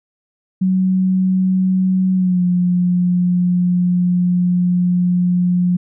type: tone with pitch glide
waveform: sine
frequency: 186.8 to 178.47 Hz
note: F#3 to F3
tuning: +17 to +38 cents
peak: -12 dBFS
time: 0.61-5.77 s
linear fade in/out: 10 ms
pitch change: -79 cents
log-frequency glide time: 2.14-2.43 s
effects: none